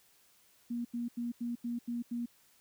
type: tone bursts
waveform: sine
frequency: 238 Hz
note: A#3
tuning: 36 cents sharp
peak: -33 dBFS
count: 7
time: 0.7-2.26 s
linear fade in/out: 10 ms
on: 150 ms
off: 85 ms
effects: white hiss -66 dBFS RMS until 2.6 s